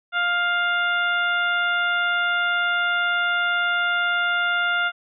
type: harmonic tone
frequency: 702 Hz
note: F5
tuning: 9 cents sharp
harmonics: 1 / 2 / 3 / 4 / 5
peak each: -29 / -20 / -31 / -31 / -32 dBFS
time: 0.12-4.92 s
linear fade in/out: 50 ms
effects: none